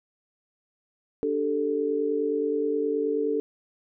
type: chord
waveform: sine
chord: D suspended fourth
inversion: none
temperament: equal with one note detuned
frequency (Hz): 293.7 / 392 / 441.5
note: D4 / G4 / A4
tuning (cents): 0 / 0 / +6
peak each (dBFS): -29 / -31 / -25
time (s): 1.23-3.4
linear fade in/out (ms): 0
effects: none